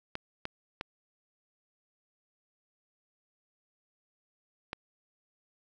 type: clicks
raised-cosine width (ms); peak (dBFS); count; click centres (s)
0.3; -19; 4; 0.154 / 0.454 / 0.811 / 4.731
effects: none